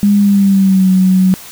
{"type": "tone with pitch glide", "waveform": "sine", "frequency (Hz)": [203.6, 186.7], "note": ["G#3", "F#3"], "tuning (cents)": [-34, 16], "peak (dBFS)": -6, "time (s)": [0.03, 1.34], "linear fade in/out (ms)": 0, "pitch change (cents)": -150, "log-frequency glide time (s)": [0.19, 0.9], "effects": ["white hiss -33 dBFS RMS until 1.51 s"]}